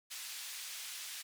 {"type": "band-pass noise", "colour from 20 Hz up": "pink", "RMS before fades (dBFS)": -45, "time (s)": [0.1, 1.23], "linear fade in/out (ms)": 20, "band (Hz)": [2600, 14000], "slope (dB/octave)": 12, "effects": []}